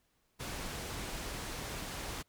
pink low-pass noise, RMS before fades -41 dBFS, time 0.39-2.23 s, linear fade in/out 20 ms, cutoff 11000 Hz, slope 12 dB/octave, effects pink hiss -75 dBFS RMS until 2.28 s

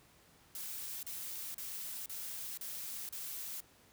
blue noise bursts, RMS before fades -43 dBFS, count 6, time 0.55-3.605 s, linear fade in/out 2 ms, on 480 ms, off 35 ms, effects pink hiss -64 dBFS RMS until 3.92 s + high-pass 60 Hz 12 dB/octave

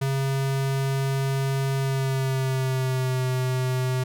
square tone with pitch glide, 135.7 to 128.38 Hz, C#3 to C3, -36 to -32 cents, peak -23 dBFS, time 0.01-4.04 s, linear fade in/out 10 ms, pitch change -96 cents, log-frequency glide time 1.76-3.23 s, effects none

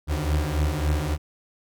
35% pulse beating tone pair, 73.42 / 77.02 Hz, D2 / D#2, 0 / -17 cents, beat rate 3.6 Hz, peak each -23 dBFS, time 0.07-1.18 s, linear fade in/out 50 ms, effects none

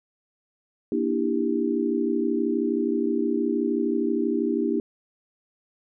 sine chord, E half-diminished seventh, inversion second, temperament just, 237.3 / 296.7 / 329.6 / 395.6 Hz, Bb3 / D4 / E4 / G4, +31 / +18 / 0 / +16 cents, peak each -27 dBFS, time 0.92-4.8 s, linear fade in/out 2 ms, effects none

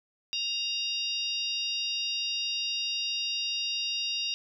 harmonic tone with a mistuned harmonic, 932.3 Hz, A#5, in tune, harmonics 3 / 4 / 5 / 6, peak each -32 / -34 / -36 / -38 dBFS, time 0.33-4.34 s, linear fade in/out 0 ms, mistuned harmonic 5, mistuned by +51 cents, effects none

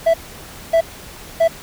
triangle tone bursts, 660 Hz, E5, 2 cents sharp, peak -8 dBFS, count 3, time 0.06-1.48 s, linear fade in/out 10 ms, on 80 ms, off 590 ms, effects pink hiss -37 dBFS RMS until 1.62 s

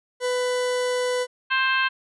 40% pulse tone, 498 Hz, B4, 14 cents sharp, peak -21 dBFS, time 0.2-1.27 s, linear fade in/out 50 ms
harmonic tone, 526 Hz, C5, 9 cents sharp, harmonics 2 / 3 / 4 / 5 / 6 / 7 / 8, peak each -25 / -22 / -33 / -26 / -30 / -41 / -36 dBFS, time 1.5-1.89 s, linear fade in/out 20 ms
effects resampled to 24000 Hz

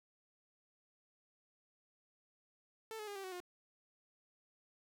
sawtooth tone with pitch steps, 443.1 / 424.6 / 406.8 / 389.8 / 373.5 / 357.8 Hz, A4 / G#4 / G#4 / G4 / F#4 / F4, +12 / +38 / -36 / -10 / +16 / +42 cents, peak -40 dBFS, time 2.91-3.402 s, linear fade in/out 0 ms, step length 82 ms, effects none

